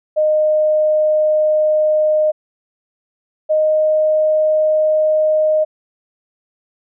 sine tone pair in turn, 615 / 619.3 Hz, D#5 / D#5, -20 / -8 cents, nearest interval unison, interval 12 cents, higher second, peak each -11 dBFS, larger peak neither, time 0.16-2.32 / 3.49-5.65 s, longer neither, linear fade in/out 20 ms, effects none

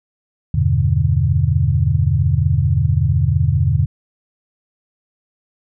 sine chord, E minor seventh, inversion none, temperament equal, 82.41 / 98 / 123.47 / 146.83 Hz, E2 / G2 / B2 / D3, 0 / 0 / 0 / 0 cents, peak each -18 dBFS, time 0.54-3.86 s, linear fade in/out 5 ms, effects none

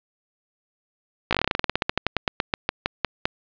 slowing click train, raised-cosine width 0.3 ms, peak -4 dBFS, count 26, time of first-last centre 1.31-3.255 s, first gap 17 ms, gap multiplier 1.11, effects resampled to 11025 Hz + 7-bit

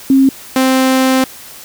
sine / sawtooth tone pair in turn, 268.5 / 261.5 Hz, C4 / C4, +45 / -1 cents, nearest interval unison, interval 46 cents, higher first, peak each -5 dBFS, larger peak neither, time 0.1-0.29 / 0.56-1.24 s, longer second, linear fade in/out 2 ms, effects white hiss -34 dBFS RMS until 1.64 s

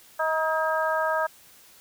harmonic tone with a mistuned harmonic, 316.3 Hz, D#4, 29 cents sharp, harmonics 2 / 3 / 4 / 5, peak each -26 / -28 / -29 / -29 dBFS, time 0.19-1.27 s, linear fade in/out 10 ms, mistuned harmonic 5, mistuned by +31 cents, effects white hiss -53 dBFS RMS until 1.8 s

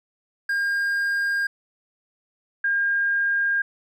triangle / sine tone pair in turn, 1612 / 1612 Hz, G6 / G6, +48 / +48 cents, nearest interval unison, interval 0 cents, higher neither, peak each -19 dBFS, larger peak neither, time 0.49-1.47 / 2.64-3.62 s, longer neither, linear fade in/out 5 ms, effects none

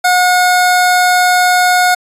25% pulse tone, 724 Hz, F#5, 38 cents flat, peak -4 dBFS, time 0.04-1.95 s, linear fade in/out 10 ms, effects resampled to 32000 Hz

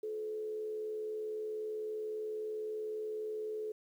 sine tone with frequency modulation, 430 Hz, A4, 40 cents flat, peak -36 dBFS, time 0.03-3.72 s, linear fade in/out 5 ms, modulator 76.2 Hz, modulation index 0.31, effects 11-bit

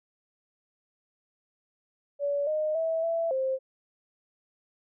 sine tone with pitch steps, 571 / 616 / 651 / 665 / 527 Hz, D5 / D#5 / E5 / E5 / C5, -49 / -17 / -22 / +15 / +12 cents, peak -25 dBFS, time 2.19-3.59 s, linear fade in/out 50 ms, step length 280 ms, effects none

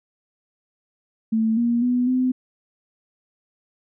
sine tone with pitch steps, 222.3 / 236.5 / 247 / 255 Hz, A3 / A#3 / B3 / C4, +18 / +25 / 0 / -44 cents, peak -17 dBFS, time 1.32-2.32 s, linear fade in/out 10 ms, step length 250 ms, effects none

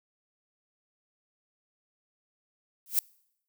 violet noise with exponential growth, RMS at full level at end -20 dBFS, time 2.86-2.99 s, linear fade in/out 1 ms, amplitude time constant 27 ms, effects noise-tail reverb RT60 0.8 s tail -26 dB re dry

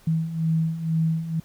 sine beating tone pair, 160.2 / 162.3 Hz, E3 / E3, -49 / -27 cents, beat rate 2.1 Hz, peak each -27 / -22 dBFS, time 0.07-1.4 s, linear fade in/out 5 ms, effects pink hiss -55 dBFS RMS until 1.44 s

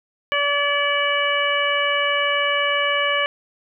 harmonic tone with a mistuned harmonic, 574 Hz, D5, 40 cents flat, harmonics 1 / 2 / 3 / 4 / 5, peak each -24 / -24 / -24 / -24 / -24 dBFS, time 0.32-3.26 s, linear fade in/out 0 ms, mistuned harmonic 5, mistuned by +42 cents, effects none

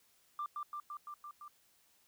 sine tone with echo, 1185 Hz, D6, 15 cents sharp, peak -35 dBFS, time 0.39-0.46 s, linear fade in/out 2 ms, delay 170 ms, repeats 6, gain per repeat -2 dB, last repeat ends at 1.48 s, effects tanh soft clip ceiling -32 dBFS + white hiss -70 dBFS RMS until 2.07 s

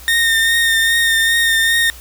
30% pulse tone with vibrato, 1831 Hz, A#6, 32 cents flat, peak -9 dBFS, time 0.08-1.9 s, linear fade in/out 0 ms, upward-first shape triangle, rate 2.5 Hz, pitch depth 27 cents each way, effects added 60 Hz sine -37 dBFS peak until 2 s + white hiss -39 dBFS RMS until 2 s

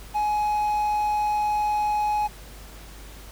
triangle tone with quantisation, 840 Hz, G#5, 19 cents sharp, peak -19 dBFS, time 0.14-2.28 s, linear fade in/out 20 ms, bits 8, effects added 50 Hz sine -42 dBFS peak until 3.31 s + pink hiss -46 dBFS RMS until 3.31 s

